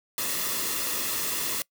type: noise with comb filter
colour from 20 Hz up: white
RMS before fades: -29 dBFS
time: 0.18-1.62 s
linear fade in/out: 0 ms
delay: 1.3 ms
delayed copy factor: -0.55
effects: noise-tail reverb RT60 0.1 s tail -24 dB re dry